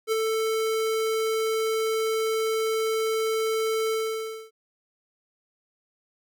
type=tone with ADSR envelope; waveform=square; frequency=442.5 Hz; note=A4; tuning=10 cents sharp; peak=-21 dBFS; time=0.07-4.51 s; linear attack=51 ms; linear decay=14 ms; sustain=-3 dB; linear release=600 ms; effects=none